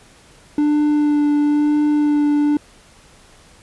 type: tone with vibrato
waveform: triangle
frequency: 295.5 Hz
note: D4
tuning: 11 cents sharp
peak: -11 dBFS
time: 0.58-2.57 s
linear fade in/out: 2 ms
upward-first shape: sine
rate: 1 Hz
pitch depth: 13 cents each way
effects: pink hiss -48 dBFS RMS until 3.62 s + resampled to 24000 Hz